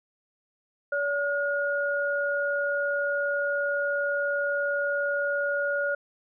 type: tone pair together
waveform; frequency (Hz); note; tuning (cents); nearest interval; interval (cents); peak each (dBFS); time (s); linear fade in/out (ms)
sine; 571.2 / 1434; D5 / F6; -48 / +45; octave + major third; 1593; -27; 0.92-5.95; 5
effects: none